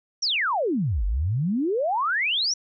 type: exponential two-way sweep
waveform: sine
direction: down then up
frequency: 5980 to 45 to 5980 Hz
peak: -21 dBFS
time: 0.22-2.54 s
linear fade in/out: 10 ms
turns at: 1.05 s
effects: none